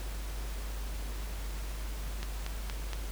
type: click train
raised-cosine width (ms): 0.2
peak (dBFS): -20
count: 4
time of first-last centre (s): 2.23-2.933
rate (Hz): 4.27
effects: added 50 Hz sine -35 dBFS peak until 3.11 s + pink hiss -46 dBFS RMS until 3.11 s